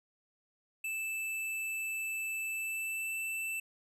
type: tone with pitch glide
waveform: square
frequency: 2637 to 2657 Hz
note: E7 to E7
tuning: 0 to +13 cents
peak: -35 dBFS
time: 0.84-3.6 s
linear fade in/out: 5 ms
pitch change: +13 cents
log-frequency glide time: 2.49-3.16 s
effects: none

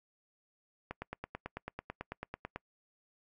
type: click train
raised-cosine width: 0.5 ms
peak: -24 dBFS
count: 16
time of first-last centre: 0.91-2.56 s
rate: 9.09 Hz
effects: noise-tail reverb RT60 0.1 s tail -26 dB re dry

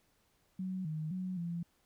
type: tone with pitch steps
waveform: sine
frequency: 186.6 / 155.8 / 184.7 / 170.7 Hz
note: F#3 / D#3 / F#3 / F3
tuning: +15 / +3 / -3 / -39 cents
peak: -35 dBFS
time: 0.59-1.63 s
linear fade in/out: 5 ms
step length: 260 ms
effects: pink hiss -73 dBFS RMS until 1.85 s

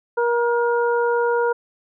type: harmonic tone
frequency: 474.5 Hz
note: A#4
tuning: 31 cents sharp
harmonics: 1 / 2 / 3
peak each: -18 / -23 / -26 dBFS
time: 0.17-1.53 s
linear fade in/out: 10 ms
effects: none

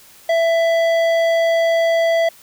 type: tone with tanh clipping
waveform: sine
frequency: 664 Hz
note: E5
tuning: 12 cents sharp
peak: -15 dBFS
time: 0.29-2.29 s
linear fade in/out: 5 ms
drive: 13 dB
effects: white hiss -46 dBFS RMS until 2.42 s

